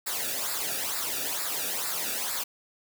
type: noise with flanger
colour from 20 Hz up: white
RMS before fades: -31 dBFS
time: 0.06-2.44 s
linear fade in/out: 10 ms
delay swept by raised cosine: 0.32 to 0.98 ms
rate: 2.2 Hz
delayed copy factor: -0.7
effects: none